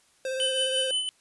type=tone with vibrato; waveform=square; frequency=523.3 Hz; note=C5; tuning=in tune; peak=-29 dBFS; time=0.25-0.91 s; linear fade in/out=2 ms; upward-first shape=sine; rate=17 Hz; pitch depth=19 cents each way
type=tone with tremolo; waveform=square; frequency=3020 Hz; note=F#7; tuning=35 cents sharp; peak=-24 dBFS; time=0.4-1.09 s; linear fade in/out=0 ms; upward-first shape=sine; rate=5.8 Hz; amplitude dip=55%
effects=white hiss -63 dBFS RMS until 1.2 s + resampled to 24000 Hz